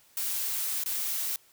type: noise with dropouts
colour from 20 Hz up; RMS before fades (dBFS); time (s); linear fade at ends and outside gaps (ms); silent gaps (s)
blue; -31; 0.17-1.36; 1; 0.837-0.86
effects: white hiss -61 dBFS RMS until 1.52 s